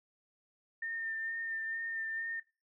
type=tone with vibrato; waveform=sine; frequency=1810 Hz; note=A6; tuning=48 cents sharp; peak=-35 dBFS; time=0.82-2.4 s; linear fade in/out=5 ms; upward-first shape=sine; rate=2.2 Hz; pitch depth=18 cents each way; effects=noise-tail reverb RT60 0.3 s tail -20 dB re dry